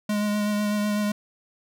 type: tone with vibrato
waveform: square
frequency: 208.3 Hz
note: G#3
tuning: 5 cents sharp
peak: -23 dBFS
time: 0.09-1.12 s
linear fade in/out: 5 ms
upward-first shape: sine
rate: 8 Hz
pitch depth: 17 cents each way
effects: none